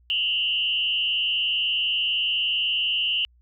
sine tone with frequency modulation, 2906 Hz, F#7, 32 cents flat, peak -21 dBFS, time 0.1-3.25 s, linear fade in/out 0 ms, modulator 129 Hz, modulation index 1.2, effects added 60 Hz sine -55 dBFS peak until 3.41 s

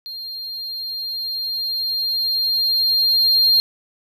triangle tone with level ramp, 4203 Hz, C8, 7 cents sharp, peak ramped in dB -28 to -10 dBFS, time 0.06-3.6 s, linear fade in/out 0 ms, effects none

